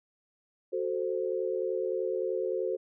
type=chord; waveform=sine; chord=F# diminished; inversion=none; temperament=equal; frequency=370 / 440 / 523.3 Hz; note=F#4 / A4 / C5; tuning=0 / 0 / 0 cents; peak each=-32 / -33 / -33 dBFS; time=0.72-2.77 s; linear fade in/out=20 ms; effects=none